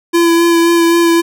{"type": "tone with vibrato", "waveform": "square", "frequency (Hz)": 337.8, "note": "E4", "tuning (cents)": 42, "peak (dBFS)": -8, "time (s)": [0.13, 1.22], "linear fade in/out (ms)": 20, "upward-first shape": "sine", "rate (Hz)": 3.8, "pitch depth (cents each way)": 17, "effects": []}